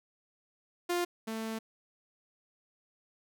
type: tone pair in turn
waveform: sawtooth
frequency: 350.9 / 222.5 Hz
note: F4 / A3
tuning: +8 / +20 cents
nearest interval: minor sixth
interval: 788 cents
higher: first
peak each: -25 / -31 dBFS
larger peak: first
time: 0.89-1.05 / 1.27-1.59 s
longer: second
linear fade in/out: 10 ms
effects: none